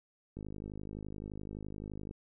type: click train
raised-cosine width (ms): 3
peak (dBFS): -30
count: 91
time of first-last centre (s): 0.37-2.111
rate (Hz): 51.7
effects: none